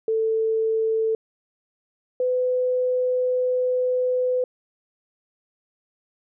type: tone pair in turn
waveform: sine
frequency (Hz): 444.1 / 503.6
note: A4 / B4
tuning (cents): +16 / +34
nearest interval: major second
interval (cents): 218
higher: second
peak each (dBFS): -19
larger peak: neither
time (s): 0.08-1.15 / 2.2-4.44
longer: second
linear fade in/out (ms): 2
effects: none